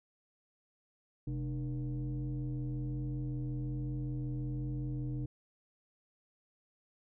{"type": "tone with frequency modulation", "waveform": "sine", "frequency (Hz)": 128.7, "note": "C3", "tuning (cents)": -28, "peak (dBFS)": -33, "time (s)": [1.27, 5.26], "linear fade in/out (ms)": 5, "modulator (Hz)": 172, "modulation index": 0.86, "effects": ["tanh soft clip ceiling -29 dBFS"]}